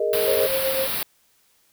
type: chord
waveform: sine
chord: Ab suspended second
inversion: none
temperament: equal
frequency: 415.3 / 466.2 / 622.3 Hz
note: Ab4 / Bb4 / Eb5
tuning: 0 / 0 / 0 cents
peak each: -24 dBFS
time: 0-0.47 s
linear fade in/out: 5 ms
type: band-stop noise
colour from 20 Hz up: white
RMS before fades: -26 dBFS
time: 0.13-1.03 s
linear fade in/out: 2 ms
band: 4800 to 10000 Hz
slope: 48 dB/octave
type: tone with tremolo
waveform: sine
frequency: 532 Hz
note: C5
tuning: 29 cents sharp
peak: -20 dBFS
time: 0.27-0.87 s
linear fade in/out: 5 ms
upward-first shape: triangle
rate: 8 Hz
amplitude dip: 55%
effects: white hiss -62 dBFS RMS until 1.72 s